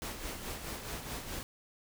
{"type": "noise with tremolo", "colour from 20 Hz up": "pink", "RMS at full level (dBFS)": -39, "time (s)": [0.02, 1.43], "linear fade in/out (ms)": 0, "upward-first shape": "sine", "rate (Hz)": 4.7, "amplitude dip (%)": 50, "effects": []}